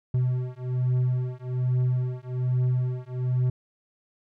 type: beating tone pair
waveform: triangle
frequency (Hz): 125.5 / 126.7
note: B2 / B2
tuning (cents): +28 / +45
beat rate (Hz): 1.2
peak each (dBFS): -24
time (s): 0.14-3.5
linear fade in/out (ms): 5
effects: none